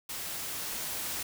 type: noise with level ramp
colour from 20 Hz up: white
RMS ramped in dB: -38 to -35 dBFS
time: 0.09-1.23 s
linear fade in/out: 5 ms
effects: none